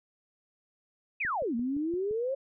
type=exponential two-way sweep; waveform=sine; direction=down then up; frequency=2686 to 226.2 to 555 Hz; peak=-28 dBFS; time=1.2-2.35 s; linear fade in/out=10 ms; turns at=1.55 s
type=click train; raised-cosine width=3 ms; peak=-34 dBFS; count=6; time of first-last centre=1.25-2.111 s; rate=5.81 Hz
effects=none